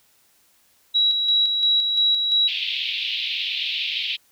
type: tone with tremolo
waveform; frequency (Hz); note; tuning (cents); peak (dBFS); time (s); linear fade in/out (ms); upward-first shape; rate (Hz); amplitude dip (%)
sine; 3883; B7; -30; -15; 0.94-2.49; 20; square; 2.9; 40
type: band-pass noise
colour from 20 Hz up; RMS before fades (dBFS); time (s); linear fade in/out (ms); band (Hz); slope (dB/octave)
white; -26; 2.47-4.17; 20; 2500 to 3800; 48
effects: white hiss -60 dBFS RMS until 4.31 s